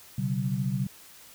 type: tone cluster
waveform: sine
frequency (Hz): 126.9 / 141 / 190.9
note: B2 / C#3 / G3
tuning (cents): +47 / +30 / -46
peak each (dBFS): -30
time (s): 0.18-0.87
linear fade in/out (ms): 5
effects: white hiss -51 dBFS RMS until 1.34 s